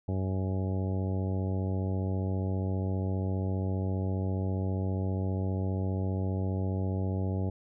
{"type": "harmonic tone with a mistuned harmonic", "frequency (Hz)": 94.9, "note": "F#2", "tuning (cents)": 44, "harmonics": [1, 2, 3, 4, 5, 6, 7, 9], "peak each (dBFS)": [-29, -35, -39, -41, -43, -45, -46, -48], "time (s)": [0.08, 7.5], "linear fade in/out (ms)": 5, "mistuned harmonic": 9, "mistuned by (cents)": -49, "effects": []}